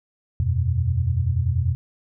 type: chord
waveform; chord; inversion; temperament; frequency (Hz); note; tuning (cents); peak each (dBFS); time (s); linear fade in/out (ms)
sine; E suspended second; none; equal; 82.41 / 92.5 / 123.47; E2 / F#2 / B2; 0 / 0 / 0; -23; 0.4-1.75; 0
effects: none